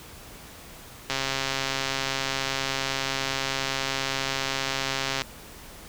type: click train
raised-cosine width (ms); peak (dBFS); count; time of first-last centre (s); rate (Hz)
0.2; -9; 557; 1.1-5.219; 135
effects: pink hiss -45 dBFS RMS until 5.88 s